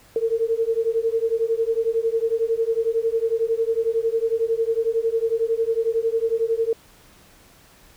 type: beating tone pair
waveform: sine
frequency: 449.2 / 460.2 Hz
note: A4 / A#4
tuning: +36 / -22 cents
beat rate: 11 Hz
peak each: -22 dBFS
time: 0.16-6.73 s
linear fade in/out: 2 ms
effects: pink hiss -52 dBFS RMS until 7.96 s